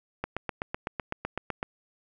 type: click train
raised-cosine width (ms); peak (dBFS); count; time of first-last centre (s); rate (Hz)
0.5; -15; 12; 0.24-1.629; 7.92
effects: none